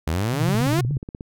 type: exponential sweep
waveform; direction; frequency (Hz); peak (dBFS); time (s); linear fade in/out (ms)
sawtooth; up; 73.42 to 370; -17; 0.07-0.81; 5
type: tone with vibrato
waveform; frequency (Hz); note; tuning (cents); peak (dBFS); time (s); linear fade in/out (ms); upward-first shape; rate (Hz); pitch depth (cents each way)
sine; 131.8; C3; +13; -20; 0.33-0.98; 10; sine; 7.2; 210
type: click train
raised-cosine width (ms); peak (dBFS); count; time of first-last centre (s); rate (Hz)
3; -20; 13; 0.49-1.209; 16.7
effects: none